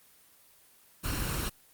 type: noise with comb filter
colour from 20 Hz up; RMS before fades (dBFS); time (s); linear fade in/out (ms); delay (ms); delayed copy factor
pink; -32; 1.03-1.5; 20; 0.72; +0.5
effects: white hiss -60 dBFS RMS until 1.73 s + Opus 24 kbps